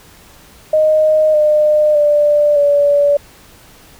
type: tone with pitch steps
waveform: sine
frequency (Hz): 620 / 604.8 / 590 / 575.5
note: D#5 / D#5 / D5 / D5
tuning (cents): -6 / -49 / +8 / -35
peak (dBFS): -8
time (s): 0.73-3.17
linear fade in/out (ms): 5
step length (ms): 610
effects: pink hiss -43 dBFS RMS until 3.99 s